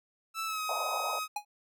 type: tone with pitch glide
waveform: sawtooth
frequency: 1318.5 to 1264.1 Hz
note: E6 to D#6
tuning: 0 to +27 cents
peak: -29 dBFS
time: 0.34-1.28 s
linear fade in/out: 50 ms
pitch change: -73 cents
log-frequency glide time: 0.46-0.61 s
type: band-pass noise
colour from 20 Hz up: pink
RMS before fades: -36 dBFS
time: 0.69-1.19 s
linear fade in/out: 2 ms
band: 550 to 1000 Hz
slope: 48 dB/octave
type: tone with exponential decay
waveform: square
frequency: 830.6 Hz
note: G#5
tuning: in tune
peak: -29 dBFS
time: 1.36-1.45 s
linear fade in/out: 5 ms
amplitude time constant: 19 ms
effects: none